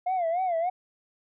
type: tone with vibrato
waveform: sine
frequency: 703 Hz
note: F5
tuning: 11 cents sharp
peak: -22 dBFS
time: 0.06-0.7 s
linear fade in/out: 10 ms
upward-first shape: sine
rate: 3.4 Hz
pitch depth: 130 cents each way
effects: tanh soft clip ceiling -22 dBFS